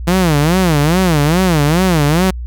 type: tone with vibrato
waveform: sawtooth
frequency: 164.81 Hz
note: E3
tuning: in tune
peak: -6 dBFS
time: 0.07-2.31 s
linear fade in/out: 10 ms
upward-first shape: sine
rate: 2.4 Hz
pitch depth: 240 cents each way
effects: added 60 Hz sine -21 dBFS peak until 2.46 s